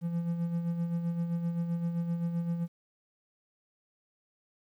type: tone with tremolo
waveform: triangle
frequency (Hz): 170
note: F3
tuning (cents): -46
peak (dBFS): -25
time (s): 0.01-2.68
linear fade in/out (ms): 50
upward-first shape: sine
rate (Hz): 7.7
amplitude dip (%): 50
effects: 11-bit